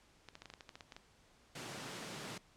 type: clicks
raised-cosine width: 0.2 ms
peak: -32 dBFS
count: 12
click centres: 0.287 / 0.354 / 0.42 / 0.457 / 0.501 / 0.538 / 0.608 / 0.692 / 0.755 / 0.808 / 0.922 / 0.965 s
type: high-pass noise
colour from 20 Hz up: pink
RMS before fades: -46 dBFS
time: 1.55-2.38 s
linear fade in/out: 5 ms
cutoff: 110 Hz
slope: 96 dB/octave
effects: pink hiss -67 dBFS RMS until 2.56 s + low-pass 8000 Hz 12 dB/octave